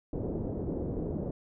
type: low-pass noise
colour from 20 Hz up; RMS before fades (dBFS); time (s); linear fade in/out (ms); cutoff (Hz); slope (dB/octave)
white; -34; 0.13-1.31; 2; 450; 24
effects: none